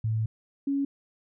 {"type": "tone pair in turn", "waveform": "sine", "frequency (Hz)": [110.5, 278.4], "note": ["A2", "C#4"], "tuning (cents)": [8, 8], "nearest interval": "octave + major third", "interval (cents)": 1600, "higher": "second", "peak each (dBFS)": -24, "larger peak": "neither", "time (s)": [[0.04, 0.26], [0.67, 0.85]], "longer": "first", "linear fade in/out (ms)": 5, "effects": []}